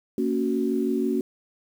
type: chord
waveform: sine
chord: F# major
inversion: first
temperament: just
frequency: 231.2 / 277.5 / 370 Hz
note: A#3 / C#4 / F#4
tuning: -14 / +2 / 0 cents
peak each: -26 dBFS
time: 0.18-1.21 s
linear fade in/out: 2 ms
effects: 8-bit